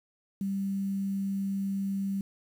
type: tone with quantisation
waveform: sine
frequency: 196 Hz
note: G3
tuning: in tune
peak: -28 dBFS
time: 0.41-2.21 s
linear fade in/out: 2 ms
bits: 9
effects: none